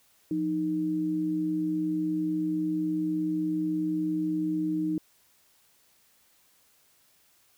sine tone pair together, 174.61 / 311.1 Hz, F3 / D#4, 0 / 0 cents, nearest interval minor seventh, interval 1000 cents, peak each -34 / -26 dBFS, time 0.31-4.98 s, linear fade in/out 2 ms, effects white hiss -64 dBFS RMS until 7.57 s

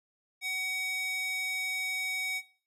square tone with high-pass filter, 752 Hz, F#5, 28 cents sharp, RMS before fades -34 dBFS, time 0.41-2.42 s, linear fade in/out 50 ms, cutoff 2400 Hz, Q 2.2, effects noise-tail reverb RT60 0.4 s tail -17 dB re dry + resampled to 32000 Hz

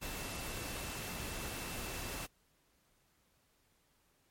sine tone in noise, 2669 Hz, E7, 21 cents sharp, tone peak -51 dBFS, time 0.01-2.27 s, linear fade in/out 20 ms, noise pink, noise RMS -42 dBFS, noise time 0.01-2.27 s, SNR -12 dB, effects pink hiss -73 dBFS RMS until 4.3 s + MP3 64 kbps

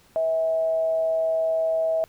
sine tone with frequency modulation, 647 Hz, E5, 32 cents flat, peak -20 dBFS, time 0.16-2.04 s, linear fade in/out 0 ms, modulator 162 Hz, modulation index 0.21, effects pink hiss -57 dBFS RMS until 2.08 s

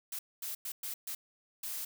blue noise bursts at uneven times, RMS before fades -39 dBFS, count 6, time 0.12-0.19 / 0.42-0.55 / 0.65-0.72 / 0.83-0.94 / 1.07-1.15 / 1.63-1.85 s, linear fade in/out 5 ms, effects none

